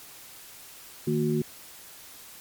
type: tone cluster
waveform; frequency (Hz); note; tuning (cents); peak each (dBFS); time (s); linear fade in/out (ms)
sine; 155 / 229.7 / 365.6; D#3 / A#3 / F#4; -6 / -25 / -21; -27; 1.07-1.42; 5
effects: white hiss -47 dBFS RMS until 2.4 s + MP3 96 kbps